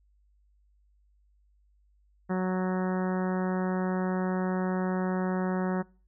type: harmonic tone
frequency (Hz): 185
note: F#3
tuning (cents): 0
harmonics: 1 / 2 / 3 / 4 / 5 / 6 / 7 / 8 / 9 / 10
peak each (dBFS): -27 / -33 / -37 / -39 / -41 / -43 / -44 / -45 / -46 / -47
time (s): 2.29-5.83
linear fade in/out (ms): 20
effects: noise-tail reverb RT60 0.4 s tail -24 dB re dry + added 50 Hz sine -62 dBFS peak until 6.07 s